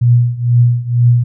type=tone with tremolo; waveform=sine; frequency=120.6 Hz; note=B2; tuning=41 cents flat; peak=-4 dBFS; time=0.01-1.24 s; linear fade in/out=10 ms; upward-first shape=triangle; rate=2.1 Hz; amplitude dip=90%; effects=none